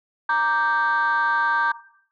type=chord; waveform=sine; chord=G minor; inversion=first; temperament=equal; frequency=932.3 / 1174.7 / 1568 Hz; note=Bb5 / D6 / G6; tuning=0 / 0 / 0 cents; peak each=-21 / -23 / -20 dBFS; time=0.29-1.72 s; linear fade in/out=5 ms; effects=noise-tail reverb RT60 0.6 s tail -17 dB re dry + tanh soft clip ceiling -13 dBFS